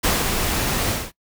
pink noise with ADSR envelope, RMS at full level -18 dBFS, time 0.03-1.12 s, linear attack 18 ms, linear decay 190 ms, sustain -4 dB, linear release 220 ms, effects noise-tail reverb RT60 0.1 s tail -21 dB re dry

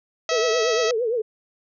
harmonic tone, 648 Hz, E5, 30 cents flat, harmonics 1 / 2 / 3 / 4 / 5 / 6 / 7 / 8 / 9 / 10, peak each -26 / -29 / -31 / -32 / -33 / -34 / -34 / -35 / -36 / -36 dBFS, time 0.29-0.91 s, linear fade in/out 2 ms
sine tone with vibrato, 466.2 Hz, A#4, in tune, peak -20 dBFS, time 0.31-1.22 s, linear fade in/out 10 ms, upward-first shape triangle, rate 8.7 Hz, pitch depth 160 cents each way
effects none

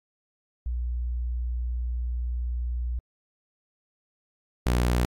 sine / sawtooth tone pair in turn, 60.3 / 60.54 Hz, B1 / B1, -41 / -34 cents, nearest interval unison, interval 7 cents, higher second, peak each -26 / -17 dBFS, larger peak second, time 0.66-2.99 / 4.66-5.05 s, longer first, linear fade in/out 0 ms, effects AAC 64 kbps

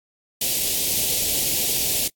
white band-stop noise, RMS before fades -22 dBFS, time 0.41-2.08 s, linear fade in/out 5 ms, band 640 to 2600 Hz, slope 24 dB/octave, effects noise-tail reverb RT60 0.1 s tail -23 dB re dry + AAC 64 kbps

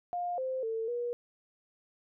sine tone with pitch steps, 707 / 520 / 448.6 / 480.8 Hz, F5 / C5 / A4 / B4, +21 / -11 / +34 / -46 cents, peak -31 dBFS, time 0.13-1.13 s, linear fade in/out 0 ms, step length 250 ms, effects none

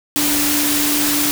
sine tone in noise, 293.7 Hz, D4, in tune, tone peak -20 dBFS, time 0.16-1.31 s, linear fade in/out 0 ms, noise white, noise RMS -18 dBFS, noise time 0.16-1.31 s, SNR -5 dB, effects none

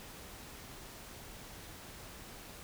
silence, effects pink hiss -50 dBFS RMS until 2.63 s

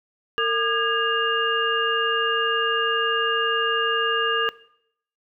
sine tone cluster, 456.1 / 1211 / 1649 / 2819 Hz, A#4 / D#6 / G#6 / F7, -38 / -47 / -13 / +16 cents, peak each -25 dBFS, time 0.38-4.49 s, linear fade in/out 0 ms, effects noise-tail reverb RT60 0.7 s tail -19 dB re dry

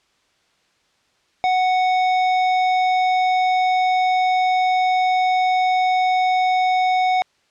sine tone with hard clipping, 740 Hz, F#5, in tune, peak -17 dBFS, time 1.44-7.22 s, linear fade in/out 0 ms, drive 12 dB, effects white hiss -62 dBFS RMS until 7.5 s + low-pass 5000 Hz 12 dB/octave

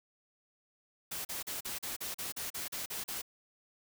white noise bursts, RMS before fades -39 dBFS, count 12, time 1.11-3.219 s, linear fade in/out 10 ms, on 140 ms, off 39 ms, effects none

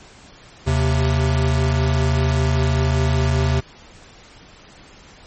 square tone pair together, 77.64 / 131.1 Hz, D#2 / C3, -3 / +4 cents, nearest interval major sixth, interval 907 cents, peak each -19 dBFS, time 0.66-3.61 s, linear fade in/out 20 ms, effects pink hiss -45 dBFS RMS until 5.26 s + MP3 32 kbps

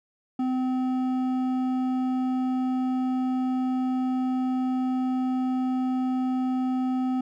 sine tone with hard clipping, 256.5 Hz, C4, 34 cents flat, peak -25 dBFS, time 0.39-7.21 s, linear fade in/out 5 ms, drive 8 dB, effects none

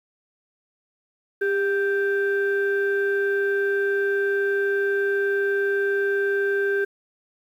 sine tone pair together, 399.5 / 1568 Hz, G4 / G6, +33 / 0 cents, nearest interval 2 octaves, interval 2367 cents, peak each -20 / -24 dBFS, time 1.41-6.85 s, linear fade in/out 10 ms, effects tanh soft clip ceiling -14 dBFS + 9-bit

